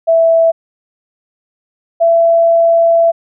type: tone pair in turn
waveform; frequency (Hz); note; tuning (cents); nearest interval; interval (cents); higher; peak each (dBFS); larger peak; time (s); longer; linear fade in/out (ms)
sine; 659.3 / 669.3; E5 / E5; 0 / +26; unison; 26; second; -6; neither; 0.07-0.52 / 2-3.12; second; 20
effects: none